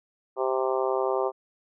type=harmonic tone; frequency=130.81 Hz; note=C3; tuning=in tune; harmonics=3 / 4 / 5 / 6 / 7 / 8 / 9; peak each=-27 / -29 / -31 / -33 / -34 / -35 / -36 dBFS; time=0.36-1.32 s; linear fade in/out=50 ms; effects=none